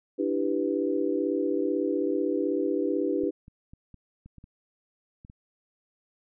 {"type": "chord", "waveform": "sine", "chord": "E minor seventh", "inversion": "third", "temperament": "equal", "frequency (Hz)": [293.7, 329.6, 392, 493.9], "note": ["D4", "E4", "G4", "B4"], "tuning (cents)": [0, 0, 0, 0], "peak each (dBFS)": [-29, -30, -29, -31], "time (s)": [0.18, 3.31], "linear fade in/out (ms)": 20}
{"type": "clicks", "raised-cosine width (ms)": 5, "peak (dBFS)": -35, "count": 9, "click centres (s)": [3.236, 3.481, 3.735, 3.943, 4.26, 4.383, 4.441, 5.249, 5.299]}
{"effects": []}